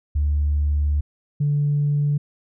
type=tone pair in turn; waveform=sine; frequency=73.42 / 145.57 Hz; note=D2 / D3; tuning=0 / -15 cents; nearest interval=octave; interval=1185 cents; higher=second; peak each=-16 dBFS; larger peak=neither; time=0.15-1.01 / 1.4-2.18 s; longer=first; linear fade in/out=10 ms; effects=tanh soft clip ceiling -13 dBFS